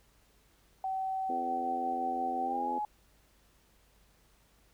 sine tone with pitch glide, 763 to 841.7 Hz, G5 to G#5, -47 to +23 cents, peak -31 dBFS, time 0.84-2.85 s, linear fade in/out 2 ms, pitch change +170 cents, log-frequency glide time 2.41-2.71 s
harmonic tone, 85.4 Hz, F2, 38 cents flat, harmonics 3 / 4 / 5 / 6 / 7 / 8 / 9, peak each -40 / -42 / -45 / -44 / -52 / -49 / -49 dBFS, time 1.29-2.79 s, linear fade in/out 5 ms
effects added 50 Hz sine -67 dBFS peak until 4.73 s + pink hiss -67 dBFS RMS until 4.73 s

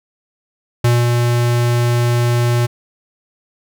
square tone with ADSR envelope, 120 Hz, B2, 49 cents flat, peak -10 dBFS, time 0.84-2.67 s, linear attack 6 ms, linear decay 210 ms, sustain -3 dB, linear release 17 ms, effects none

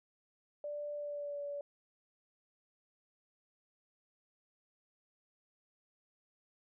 sine tone with pitch glide, 587.3 to 573.9 Hz, D5 to D5, 0 to -40 cents, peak -38 dBFS, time 0.64-1.61 s, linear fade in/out 2 ms, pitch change -40 cents, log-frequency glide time 0.95-1.42 s, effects none

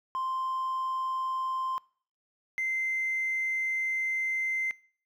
triangle tone pair in turn, 1045 / 2077 Hz, C6 / C7, -2 / -13 cents, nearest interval octave, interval 1189 cents, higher second, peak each -26 / -25 dBFS, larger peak second, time 0.15-1.78 / 2.58-4.71 s, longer second, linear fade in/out 0 ms, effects noise-tail reverb RT60 0.5 s tail -26 dB re dry + tanh soft clip ceiling -24 dBFS

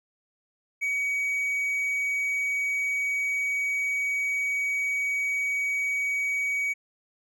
triangle tone, 2261 Hz, C#7, 34 cents sharp, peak -23 dBFS, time 0.81-6.74 s, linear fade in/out 20 ms, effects none

